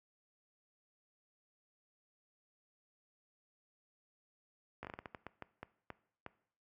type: slowing click train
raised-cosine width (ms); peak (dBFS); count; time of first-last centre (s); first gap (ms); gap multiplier
0.5; -29; 13; 4.83-6.263; 17; 1.32
effects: noise-tail reverb RT60 0.6 s tail -19 dB re dry + high-pass 60 Hz 12 dB/octave